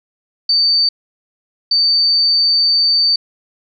sine tone bursts at uneven times, 4583 Hz, D8, 43 cents flat, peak -10 dBFS, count 2, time 0.49-0.89 / 1.71-3.16 s, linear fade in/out 5 ms, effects none

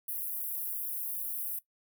pink high-pass noise, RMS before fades -36 dBFS, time 0.08-1.59 s, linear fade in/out 5 ms, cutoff 11000 Hz, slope 48 dB/octave, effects noise-tail reverb RT60 0.1 s tail -17 dB re dry

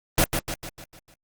pink noise with echo, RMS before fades -18 dBFS, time 0.18-0.24 s, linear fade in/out 0 ms, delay 150 ms, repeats 6, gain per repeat -6 dB, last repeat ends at 1.14 s, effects Opus 24 kbps

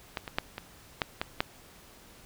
clicks, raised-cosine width 0.3 ms, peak -15 / -21 / -10 / -20 / -10 / -13 / -9 dBFS, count 7, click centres 0.172 / 0.278 / 0.385 / 0.581 / 1.018 / 1.215 / 1.405 s, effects pink hiss -54 dBFS RMS until 2.25 s

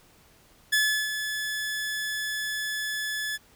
sawtooth tone with ADSR envelope, 1720 Hz, A6, 40 cents flat, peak -16 dBFS, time 0.72-3.38 s, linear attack 13 ms, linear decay 350 ms, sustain -9 dB, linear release 29 ms, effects pink hiss -58 dBFS RMS until 3.55 s

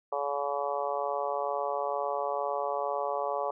harmonic tone, 142.2 Hz, C#3, 45 cents sharp, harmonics 3 / 4 / 5 / 6 / 7 / 8, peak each -37 / -33 / -35 / -36 / -38 / -37 dBFS, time 0.12-3.51 s, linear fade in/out 5 ms, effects none

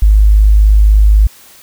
sine tone, 51.91 Hz, G#1, in tune, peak -3 dBFS, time 0.02-1.27 s, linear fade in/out 5 ms, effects white hiss -40 dBFS RMS until 1.62 s

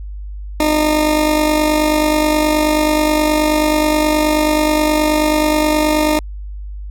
20% pulse tone with amplitude modulation, 305.3 Hz, D#4, 33 cents flat, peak -5 dBFS, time 0.6-6.19 s, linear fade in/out 2 ms, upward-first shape sine, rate 49.4 Hz, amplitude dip 50%, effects added 50 Hz sine -25 dBFS peak until 6.9 s

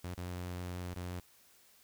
sawtooth tone with dropouts, 89.4 Hz, F2, 41 cents sharp, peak -35 dBFS, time 0.04-1.2 s, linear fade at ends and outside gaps 5 ms, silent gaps 0.146-0.176 / 0.942-0.96 s, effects white hiss -64 dBFS RMS until 1.83 s

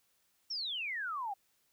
sine exponential sweep, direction down, 5650 to 760 Hz, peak -35 dBFS, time 0.5-1.34 s, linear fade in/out 10 ms, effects white hiss -74 dBFS RMS until 1.72 s

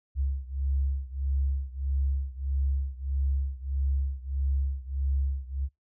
sine beating tone pair, 67.6 / 69.2 Hz, C#2 / C#2, -43 / -2 cents, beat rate 1.6 Hz, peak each -28 / -30 dBFS, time 0.15-5.69 s, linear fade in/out 50 ms, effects noise-tail reverb RT60 0.2 s tail -26 dB re dry

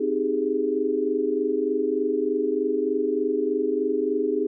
sine chord, Ab major seventh, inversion first, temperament equal, 261.6 / 311.1 / 392 / 415.3 Hz, C4 / Eb4 / G4 / Ab4, 0 / 0 / 0 / 0 cents, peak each -30 / -28 / -27 / -24 dBFS, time 0-4.47 s, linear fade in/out 10 ms, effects none

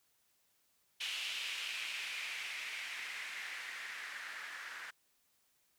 violet noise with low-pass filter sweep, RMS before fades -43 dBFS, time 1-4.91 s, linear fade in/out 10 ms, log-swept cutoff 2900 to 1600 Hz, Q 3.1, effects white hiss -75 dBFS RMS until 5.78 s

